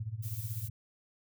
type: tone with tremolo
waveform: sine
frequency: 110 Hz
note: A2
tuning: in tune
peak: -32 dBFS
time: 0-0.7 s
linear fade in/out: 5 ms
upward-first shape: sine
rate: 16 Hz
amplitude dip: 85%
type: noise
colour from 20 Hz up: violet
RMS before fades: -44 dBFS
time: 0.22-0.69 s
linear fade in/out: 20 ms
effects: none